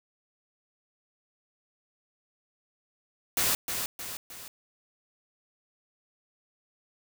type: noise with echo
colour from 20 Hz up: white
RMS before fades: -26 dBFS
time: 3.37-3.55 s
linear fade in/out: 2 ms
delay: 310 ms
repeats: 3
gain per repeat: -6 dB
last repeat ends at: 4.48 s
effects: none